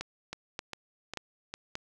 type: two click trains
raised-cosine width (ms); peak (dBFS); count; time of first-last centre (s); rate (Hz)
0.2; -18 / -20; 4 / 4; 0.01-1.754 / 0.33-1.54; 1.72 / 2.48
effects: none